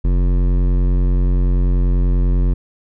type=tone with hard clipping; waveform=triangle; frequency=45.14 Hz; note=F#1; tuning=42 cents flat; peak=-14 dBFS; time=0.04-2.54 s; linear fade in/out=10 ms; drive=18 dB; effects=none